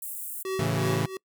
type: high-pass noise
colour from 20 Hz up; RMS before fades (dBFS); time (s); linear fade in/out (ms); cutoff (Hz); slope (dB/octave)
white; -36; 0.02-0.43; 5; 8100; 48
type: tone with tremolo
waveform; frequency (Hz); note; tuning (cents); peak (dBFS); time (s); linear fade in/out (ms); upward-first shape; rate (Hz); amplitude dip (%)
square; 380; F#4; +46; -27; 0.45-1.17; 2; triangle; 2.8; 85
type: chord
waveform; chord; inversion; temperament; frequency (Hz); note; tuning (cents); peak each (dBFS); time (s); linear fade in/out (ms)
sawtooth; A major; none; equal; 110 / 138.59 / 164.81; A2 / C#3 / E3; 0 / 0 / 0; -25; 0.59-1.06; 5
effects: noise-tail reverb RT60 0.1 s tail -25 dB re dry